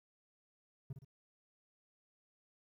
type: tone with echo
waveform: triangle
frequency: 134.2 Hz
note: C3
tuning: 44 cents sharp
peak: -38 dBFS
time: 0.9-0.93 s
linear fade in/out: 5 ms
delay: 59 ms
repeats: 2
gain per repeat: -7 dB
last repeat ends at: 1.048 s
effects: 13-bit